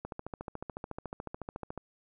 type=click train; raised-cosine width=1 ms; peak=-24 dBFS; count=25; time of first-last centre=0.05-1.777 s; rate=13.9 Hz; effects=none